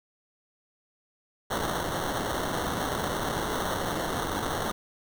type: noise with sample-and-hold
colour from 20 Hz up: white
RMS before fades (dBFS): -30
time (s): 1.5-4.72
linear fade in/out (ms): 10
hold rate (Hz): 2450
effects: none